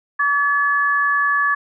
sine tone pair together, 1143 / 1712.6 Hz, D6 / A6, -47 / -47 cents, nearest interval perfect fifth, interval 700 cents, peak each -18 / -17 dBFS, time 0.19-1.55 s, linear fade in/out 10 ms, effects none

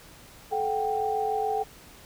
sine tone cluster, 434.5 / 739 / 786 Hz, A4 / F#5 / G5, -22 / -2 / +4 cents, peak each -29 / -33 / -27 dBFS, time 0.51-1.64 s, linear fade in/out 20 ms, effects pink hiss -50 dBFS RMS until 2.05 s

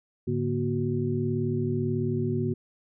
sine tone cluster, 107 / 145.3 / 238.9 / 369.5 Hz, A2 / D3 / A#3 / F#4, -48 / -18 / +43 / -2 cents, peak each -30 dBFS, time 0.27-2.54 s, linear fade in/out 10 ms, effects none

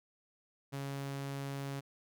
sawtooth tone, 138.59 Hz, C#3, in tune, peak -34 dBFS, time 0.72-1.81 s, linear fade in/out 20 ms, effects none

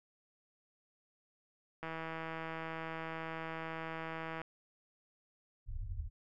click train, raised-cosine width 0.5 ms, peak -27 dBFS, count 420, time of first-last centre 1.83-4.416 s, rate 162 Hz
pink low-pass noise, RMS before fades -40 dBFS, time 5.66-6.1 s, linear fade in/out 50 ms, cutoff 110 Hz, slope 96 dB/octave
effects none

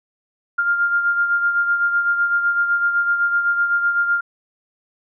sine beating tone pair, 1400 / 1407.9 Hz, F6 / F6, +4 / +14 cents, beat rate 7.9 Hz, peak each -16 / -25 dBFS, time 0.58-4.21 s, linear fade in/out 10 ms, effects none

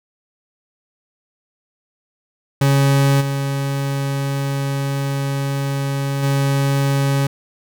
40% pulse tone with level steps, 138.59 Hz, C#3, in tune, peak -11 / -18 / -14 dBFS, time 2.61-7.27 s, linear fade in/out 5 ms, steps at 3.2 / 6.22 s, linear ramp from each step 20 ms, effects none

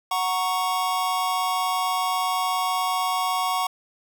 square chord, F# major, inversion none, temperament equal, 740 / 932.3 / 1108.7 Hz, F#5 / A#5 / C#6, 0 / 0 / 0 cents, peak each -27 / -30 / -26 dBFS, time 0.11-3.67 s, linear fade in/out 5 ms, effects none

